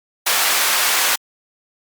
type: high-pass noise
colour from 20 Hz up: pink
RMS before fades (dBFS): -17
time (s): 0.26-1.16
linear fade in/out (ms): 10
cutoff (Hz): 1000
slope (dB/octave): 12
effects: Opus 48 kbps